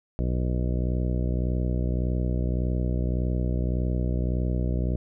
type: harmonic tone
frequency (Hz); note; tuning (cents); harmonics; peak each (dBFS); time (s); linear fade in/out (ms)
61.74; B1; 0; 1 / 2 / 3 / 4 / 5 / 6 / 7 / 8 / 9 / 10; -25 / -29 / -32 / -37 / -37 / -39 / -44 / -41 / -47 / -42; 0.19-4.96; 0
effects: none